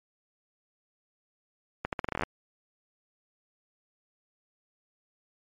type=accelerating click train; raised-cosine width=0.5 ms; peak=-14 dBFS; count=12; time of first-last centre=1.85-2.234 s; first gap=78 ms; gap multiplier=0.82; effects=MP3 64 kbps